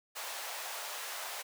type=high-pass noise; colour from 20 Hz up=pink; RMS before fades=-41 dBFS; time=0.15-1.43 s; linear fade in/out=20 ms; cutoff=620 Hz; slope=24 dB/octave; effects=none